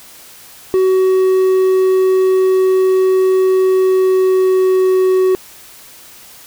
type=tone with pitch glide; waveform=triangle; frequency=375.9 to 373.7 Hz; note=F#4 to F#4; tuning=+27 to +17 cents; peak=-7 dBFS; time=0.74-5.35 s; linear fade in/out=0 ms; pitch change=-10 cents; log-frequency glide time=3.66-4.98 s; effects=white hiss -39 dBFS RMS until 6.46 s